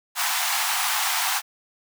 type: high-pass noise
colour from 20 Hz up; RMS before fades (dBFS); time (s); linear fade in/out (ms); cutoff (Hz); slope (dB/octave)
pink; -24; 0.15-1.42; 50; 720; 96
effects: none